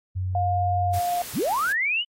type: tone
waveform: sine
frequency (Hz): 92.5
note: F#2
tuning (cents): 0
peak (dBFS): -24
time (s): 0.15-1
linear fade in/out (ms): 20
type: tone with pitch glide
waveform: sine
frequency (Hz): 710 to 705.5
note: F5 to F5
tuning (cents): +28 to +17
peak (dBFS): -22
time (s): 0.35-1.22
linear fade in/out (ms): 2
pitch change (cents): -11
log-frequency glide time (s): 0.84-0.93
type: noise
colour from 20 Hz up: white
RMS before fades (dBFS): -37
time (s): 0.93-1.73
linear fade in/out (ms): 10
type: linear sweep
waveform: sine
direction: up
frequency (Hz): 58.27 to 3026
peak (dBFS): -21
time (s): 1.33-2.05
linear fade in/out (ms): 50
effects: AAC 48 kbps